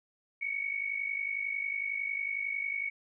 sine tone pair together, 2217 / 2268 Hz, C#7 / C#7, 0 / +39 cents, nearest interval unison, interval 39 cents, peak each -33 / -36 dBFS, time 0.41-2.9 s, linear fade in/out 10 ms, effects none

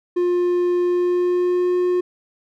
triangle tone with pitch glide, 354.2 to 359.1 Hz, F4 to F4, +24 to +48 cents, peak -14 dBFS, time 0.16-2.01 s, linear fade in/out 10 ms, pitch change +24 cents, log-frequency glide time 0.83-1.75 s, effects none

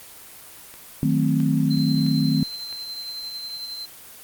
click train, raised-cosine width 0.3 ms, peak -25 dBFS, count 4, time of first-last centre 0.74-2.727 s, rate 1.51 Hz
sine chord, D# diminished seventh, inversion none, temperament equal, 155.56 / 185 / 220 / 261.6 Hz, D#3 / F#3 / A3 / C4, 0 / 0 / 0 / 0 cents, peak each -21 / -27 / -24 / -22 dBFS, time 1.03-2.43 s, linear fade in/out 0 ms
sine tone with tremolo, 4100 Hz, C8, 36 cents flat, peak -28 dBFS, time 1.7-3.86 s, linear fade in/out 10 ms, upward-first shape triangle, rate 11 Hz, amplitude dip 40%
effects white hiss -43 dBFS RMS until 4.23 s + Opus 24 kbps

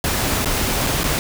pink noise with dropouts, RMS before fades -20 dBFS, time 0.04-1.19 s, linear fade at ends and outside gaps 1 ms, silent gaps 0.447-0.457 / 0.867-0.87 / 1.034-1.04 s, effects none

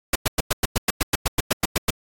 pink noise bursts, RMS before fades -19 dBFS, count 15, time 0.13-1.905 s, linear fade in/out 5 ms, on 25 ms, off 100 ms, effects AAC 64 kbps

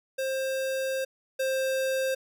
square tone pair in turn, 530 / 528.1 Hz, C5 / C5, +22 / +16 cents, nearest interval unison, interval 6 cents, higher first, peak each -28 / -26 dBFS, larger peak second, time 0.18-1.05 / 1.39-2.15 s, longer first, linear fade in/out 10 ms, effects none

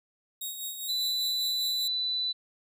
10% pulse tone with tremolo, 3765 Hz, A#7, 16 cents sharp, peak -25 dBFS, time 0.41-1.88 s, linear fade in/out 5 ms, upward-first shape sine, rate 5 Hz, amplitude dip 50%
sine tone, 3985 Hz, B7, 15 cents sharp, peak -27 dBFS, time 0.88-2.33 s, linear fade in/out 20 ms
effects none

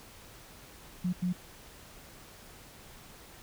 sine tone bursts at uneven times, 179.8 Hz, F#3, 49 cents flat, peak -27 dBFS, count 2, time 1.04-1.13 / 1.22-1.33 s, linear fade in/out 10 ms, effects pink hiss -52 dBFS RMS until 3.42 s

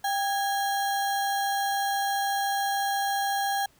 sine tone with sample-and-hold, 793 Hz, G5, 20 cents sharp, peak -24 dBFS, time 0.04-3.66 s, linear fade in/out 5 ms, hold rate 2450 Hz, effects pink hiss -61 dBFS RMS until 3.79 s

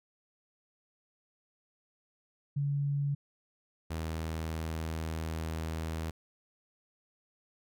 sine / sawtooth tone pair in turn, 142.1 / 80.38 Hz, C#3 / E2, +43 / -43 cents, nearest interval minor seventh, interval 986 cents, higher first, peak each -28 / -30 dBFS, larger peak first, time 2.56-3.15 / 3.9-6.11 s, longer second, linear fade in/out 10 ms, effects none

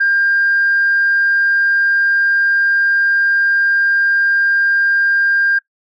sine tone, 1600 Hz, G6, 35 cents sharp, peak -10 dBFS, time 0-5.59 s, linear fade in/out 10 ms, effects noise-tail reverb RT60 0.1 s tail -20 dB re dry + tanh soft clip ceiling -6 dBFS

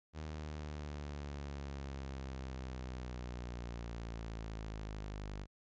sawtooth linear sweep, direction down, 77.78 to 49.63 Hz, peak -38 dBFS, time 0.13-5.47 s, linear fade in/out 50 ms, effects resampled to 16000 Hz

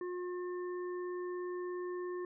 harmonic tone, 358.3 Hz, F4, 44 cents sharp, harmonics 1 / 3 / 5, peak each -37 / -48 / -53 dBFS, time 0.01-2.25 s, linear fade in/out 2 ms, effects none

